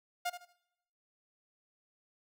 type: tone with echo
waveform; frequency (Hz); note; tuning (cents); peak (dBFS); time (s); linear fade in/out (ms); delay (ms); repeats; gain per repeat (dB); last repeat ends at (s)
sawtooth; 709; F5; +26; -28; 0.25-0.3; 10; 77; 3; -11; 0.531
effects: noise-tail reverb RT60 0.8 s tail -20 dB re dry